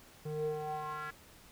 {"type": "tone with band-pass filter sweep", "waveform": "square", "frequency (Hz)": 152.3, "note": "D#3", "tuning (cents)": -37, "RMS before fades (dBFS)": -38, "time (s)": [0.25, 1.11], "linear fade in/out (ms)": 10, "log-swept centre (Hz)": [310, 1600], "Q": 4.2, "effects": ["pink hiss -58 dBFS RMS until 1.51 s"]}